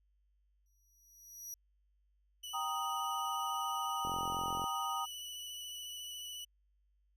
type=tone with exponential growth; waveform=sawtooth; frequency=5800 Hz; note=F#8; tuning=35 cents flat; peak=-39 dBFS; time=0.66-1.54 s; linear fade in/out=1 ms; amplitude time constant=190 ms
type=tone with vibrato; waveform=sawtooth; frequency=2960 Hz; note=F#7; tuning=in tune; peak=-40 dBFS; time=2.43-6.45 s; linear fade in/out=10 ms; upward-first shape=square; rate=14 Hz; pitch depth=12 cents each way
type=chord; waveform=sine; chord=Eb major; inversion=first; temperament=equal; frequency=784 / 932.3 / 1244.5 Hz; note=G5 / Bb5 / Eb6; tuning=0 / 0 / 0 cents; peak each=-41 / -40 / -37 dBFS; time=2.53-5.06 s; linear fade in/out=20 ms
type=click train; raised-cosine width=2 ms; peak=-31 dBFS; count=27; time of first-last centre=4.05-4.641 s; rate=44 Hz
effects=added 50 Hz sine -70 dBFS peak until 7.16 s